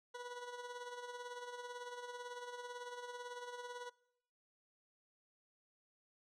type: tone with tremolo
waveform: 20% pulse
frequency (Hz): 488.7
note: B4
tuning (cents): -18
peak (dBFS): -39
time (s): 0.14-3.9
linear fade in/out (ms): 10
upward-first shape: sine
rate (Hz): 18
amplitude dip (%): 55
effects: noise-tail reverb RT60 0.8 s tail -23 dB re dry + low-pass 7000 Hz 12 dB/octave